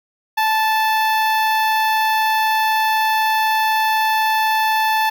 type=tone with notch filter; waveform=sawtooth; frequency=876 Hz; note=A5; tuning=8 cents flat; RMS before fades=-17 dBFS; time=0.37-5.1 s; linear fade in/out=10 ms; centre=7800 Hz; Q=0.69; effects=none